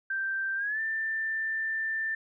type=tone with pitch glide; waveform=sine; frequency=1568 to 1780.5 Hz; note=G6 to A6; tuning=0 to +20 cents; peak=-28 dBFS; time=0.1-2.15 s; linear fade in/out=5 ms; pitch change=+220 cents; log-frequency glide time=0.56-0.8 s; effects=none